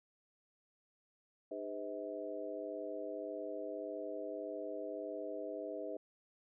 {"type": "harmonic tone with a mistuned harmonic", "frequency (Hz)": 101.7, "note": "G#2", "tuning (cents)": -36, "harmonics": [3, 4, 5, 6], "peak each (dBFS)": [-47, -46, -45, -44], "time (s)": [1.51, 5.97], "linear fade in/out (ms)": 5, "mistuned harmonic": 6, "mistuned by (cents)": 84, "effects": []}